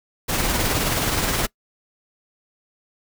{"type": "noise with tremolo", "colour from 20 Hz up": "pink", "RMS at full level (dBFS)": -20, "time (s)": [0.28, 1.47], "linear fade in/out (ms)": 20, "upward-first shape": "triangle", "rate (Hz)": 19, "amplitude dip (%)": 40, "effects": ["noise-tail reverb RT60 0.1 s tail -23 dB re dry"]}